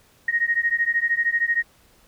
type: beating tone pair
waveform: sine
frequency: 1864.7 / 1877.7 Hz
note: A#6 / A#6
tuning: 0 / +12 cents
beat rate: 13 Hz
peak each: -22 / -22 dBFS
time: 0.28-1.63 s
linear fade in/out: 5 ms
effects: pink hiss -57 dBFS RMS until 2.07 s

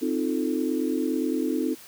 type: chord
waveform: sine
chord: F dominant seventh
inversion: second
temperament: equal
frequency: 261.6 / 311.1 / 349.2 / 440 Hz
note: C4 / Eb4 / F4 / A4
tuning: 0 / 0 / 0 / 0 cents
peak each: -27 / -27 / -31 / -32 dBFS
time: 0.01-1.75 s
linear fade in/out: 20 ms
effects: white hiss -47 dBFS RMS until 1.87 s + high-pass 80 Hz 12 dB/octave

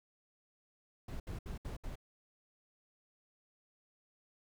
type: noise bursts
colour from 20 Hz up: brown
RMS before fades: -42 dBFS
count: 5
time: 1.08-1.956 s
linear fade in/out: 5 ms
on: 120 ms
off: 69 ms
effects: none

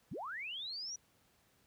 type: linear sweep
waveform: sine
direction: up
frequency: 92.5 to 5920 Hz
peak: -40 dBFS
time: 0.11-0.96 s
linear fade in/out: 5 ms
effects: pink hiss -71 dBFS RMS until 1.66 s + high-pass 60 Hz 12 dB/octave

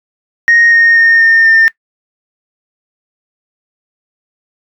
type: tone with pitch steps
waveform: sine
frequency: 1864.7 / 1849.7 / 1834.8 / 1820 / 1805.3 Hz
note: A#6 / A#6 / A#6 / A#6 / A6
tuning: 0 / -14 / -28 / -42 / +44 cents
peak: -3 dBFS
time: 0.48-1.68 s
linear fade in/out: 0 ms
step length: 240 ms
effects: noise-tail reverb RT60 0.1 s tail -22 dB re dry + tanh soft clip ceiling -1 dBFS

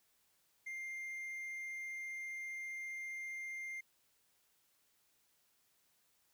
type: tone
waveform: triangle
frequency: 2105 Hz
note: C7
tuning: 10 cents sharp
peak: -40 dBFS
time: 0.66-3.81 s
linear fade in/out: 10 ms
effects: white hiss -75 dBFS RMS until 6.33 s

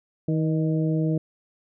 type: harmonic tone with a mistuned harmonic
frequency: 158.7 Hz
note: D#3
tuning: 35 cents sharp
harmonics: 1 / 2 / 3 / 4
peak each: -22 / -26 / -32 / -35 dBFS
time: 0.28-1.18 s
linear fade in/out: 5 ms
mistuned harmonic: 4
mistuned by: -37 cents
effects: none

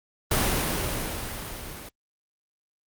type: noise with level ramp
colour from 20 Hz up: pink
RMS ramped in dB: -22 to -40 dBFS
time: 0.31-1.89 s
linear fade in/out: 5 ms
effects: Opus 32 kbps

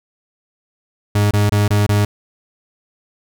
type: tone bursts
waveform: 40% pulse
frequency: 103.2 Hz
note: G#2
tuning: 10 cents flat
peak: -11 dBFS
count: 5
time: 1.15-2.05 s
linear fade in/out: 5 ms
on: 160 ms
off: 25 ms
effects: none

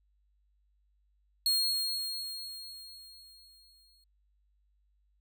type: tone with exponential decay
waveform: 40% pulse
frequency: 4274 Hz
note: C8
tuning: 36 cents sharp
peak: -23 dBFS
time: 1.46-4.04 s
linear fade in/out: 2 ms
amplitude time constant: 560 ms
effects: added 50 Hz sine -68 dBFS peak until 5.2 s

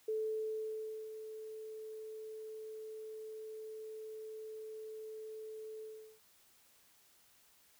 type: tone with ADSR envelope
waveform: sine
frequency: 436.3 Hz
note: A4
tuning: 15 cents flat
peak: -33 dBFS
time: 0.08-6.2 s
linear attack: 6 ms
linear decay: 1000 ms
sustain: -11 dB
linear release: 380 ms
effects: white hiss -67 dBFS RMS until 7.79 s

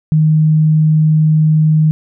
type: tone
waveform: sine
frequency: 155.56 Hz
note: D#3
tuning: in tune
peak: -7 dBFS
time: 0.12-1.91 s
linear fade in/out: 0 ms
effects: none

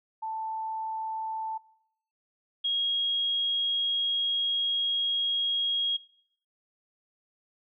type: tone pair in turn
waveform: sine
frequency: 883 / 3280 Hz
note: A5 / G#7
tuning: +6 / -22 cents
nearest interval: octave + major seventh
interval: 2272 cents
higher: second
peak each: -31 / -25 dBFS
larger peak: second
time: 0.22-1.58 / 2.64-5.97 s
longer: second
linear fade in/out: 10 ms
effects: noise-tail reverb RT60 0.7 s tail -22 dB re dry

